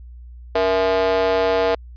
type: tone with high-pass filter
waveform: square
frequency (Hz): 94.2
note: F#2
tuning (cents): +32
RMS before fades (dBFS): -18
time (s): 0.55-1.75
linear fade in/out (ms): 5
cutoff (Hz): 550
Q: 6.4
effects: added 60 Hz sine -36 dBFS peak until 1.96 s + resampled to 11025 Hz